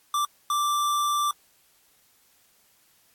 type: tone bursts at uneven times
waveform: square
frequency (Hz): 1174.7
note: D6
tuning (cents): 0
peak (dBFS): -23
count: 2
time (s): 0.14-0.25 / 0.5-1.31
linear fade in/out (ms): 2
effects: white hiss -62 dBFS RMS until 3.14 s + AAC 64 kbps

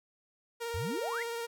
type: tone with vibrato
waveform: sawtooth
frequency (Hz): 466.2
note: A#4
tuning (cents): 0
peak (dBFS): -31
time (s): 0.6-1.47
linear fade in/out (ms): 20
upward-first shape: sine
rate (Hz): 18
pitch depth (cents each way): 21
type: exponential sweep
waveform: sine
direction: up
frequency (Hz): 74.1 to 2220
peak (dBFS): -34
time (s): 0.74-1.23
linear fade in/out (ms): 5
effects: none

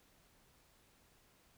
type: silence
effects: pink hiss -69 dBFS RMS until 1.57 s

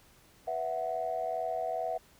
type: chord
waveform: sine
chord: B suspended fourth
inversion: none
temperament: just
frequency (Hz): 493.9 / 658.5 / 740.8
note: B4 / E5 / F#5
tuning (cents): 0 / -2 / +2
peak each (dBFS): -39 / -33 / -34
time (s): 0.47-1.98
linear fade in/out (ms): 10
effects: tanh soft clip ceiling -22 dBFS + pink hiss -61 dBFS RMS until 2.19 s

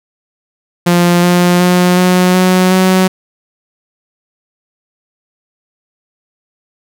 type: tone with pitch steps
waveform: sawtooth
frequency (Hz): 174.61 / 176.95 / 179.31 / 181.71 / 184.14 / 186.6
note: F3 / F3 / F3 / F#3 / F#3 / F#3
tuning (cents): 0 / +23 / +46 / -31 / -8 / +15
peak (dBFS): -3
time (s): 0.86-3.08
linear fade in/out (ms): 10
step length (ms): 370
effects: none

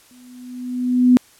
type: tone with exponential growth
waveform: sine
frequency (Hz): 249.3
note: B3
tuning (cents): +16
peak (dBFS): -6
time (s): 0.11-1.17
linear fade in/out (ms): 0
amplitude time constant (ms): 230
effects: white hiss -51 dBFS RMS until 1.39 s + low-pass 12000 Hz 12 dB/octave

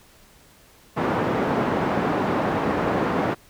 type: band-pass noise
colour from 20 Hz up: pink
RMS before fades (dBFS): -23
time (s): 0.96-3.35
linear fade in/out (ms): 20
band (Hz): 180 to 1200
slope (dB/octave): 12
effects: pink hiss -53 dBFS RMS until 3.49 s

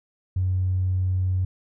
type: tone with tanh clipping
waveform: triangle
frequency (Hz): 92.5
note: F#2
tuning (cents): 0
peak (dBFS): -20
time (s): 0.36-1.45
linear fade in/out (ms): 5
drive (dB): 4
effects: none

